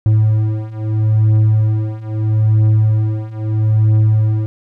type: beating tone pair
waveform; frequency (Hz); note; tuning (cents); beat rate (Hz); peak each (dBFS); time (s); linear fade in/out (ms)
triangle; 107.9 / 108.67; A2 / A2; -33 / -21; 0.77; -13 / -11; 0.06-4.46; 0
effects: none